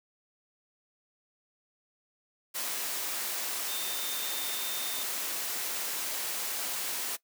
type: tone in noise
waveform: sine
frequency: 3618 Hz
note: A7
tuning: 48 cents sharp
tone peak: -39 dBFS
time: 3.67-5.04 s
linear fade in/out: 20 ms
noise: white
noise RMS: -34 dBFS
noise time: 2.54-7.17 s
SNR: -8 dB
effects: noise-tail reverb RT60 0.1 s tail -19 dB re dry + high-pass 300 Hz 12 dB/octave